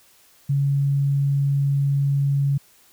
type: tone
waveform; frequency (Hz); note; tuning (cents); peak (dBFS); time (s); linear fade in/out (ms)
sine; 140; C#3; +18; -17; 0.49-2.58; 10
effects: white hiss -55 dBFS RMS until 2.92 s